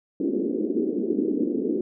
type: band-pass noise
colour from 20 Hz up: white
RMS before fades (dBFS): -25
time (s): 0.2-1.81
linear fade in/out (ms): 2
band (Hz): 220 to 410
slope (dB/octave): 48
effects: none